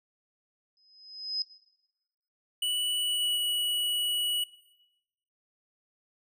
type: tone with exponential growth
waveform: sine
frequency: 5060 Hz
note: D#8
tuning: 28 cents sharp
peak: -26 dBFS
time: 0.77-1.42 s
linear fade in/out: 1 ms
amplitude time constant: 140 ms
type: tone with pitch glide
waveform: square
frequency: 2955 to 2933 Hz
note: F#7 to F#7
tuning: -3 to -16 cents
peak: -27 dBFS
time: 2.62-4.44 s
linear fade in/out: 5 ms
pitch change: -13 cents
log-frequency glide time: 2.95-3.42 s
effects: noise-tail reverb RT60 0.9 s tail -17 dB re dry